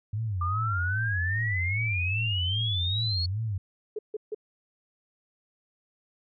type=tone with vibrato; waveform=sine; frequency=99.4 Hz; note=G2; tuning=25 cents sharp; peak=-27 dBFS; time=0.13-3.58 s; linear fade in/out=5 ms; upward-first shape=sine; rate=2.5 Hz; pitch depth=230 cents each way
type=exponential sweep; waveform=sine; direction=up; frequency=1187 to 4391 Hz; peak=-28 dBFS; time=0.41-3.26 s; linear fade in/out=5 ms
type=tone bursts; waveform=sine; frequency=427 Hz; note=G#4; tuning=48 cents sharp; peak=-29 dBFS; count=3; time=3.96-4.347 s; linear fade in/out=5 ms; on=29 ms; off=150 ms
effects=none